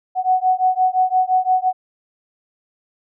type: beating tone pair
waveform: sine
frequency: 740 / 745.8 Hz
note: F#5 / F#5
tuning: 0 / +14 cents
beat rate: 5.8 Hz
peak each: -17 dBFS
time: 0.15-1.73 s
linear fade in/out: 50 ms
effects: none